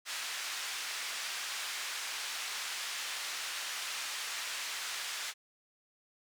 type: band-pass noise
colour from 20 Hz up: pink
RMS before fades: -39 dBFS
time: 0.05-5.34 s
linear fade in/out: 50 ms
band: 1600 to 7900 Hz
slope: 12 dB/octave
effects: none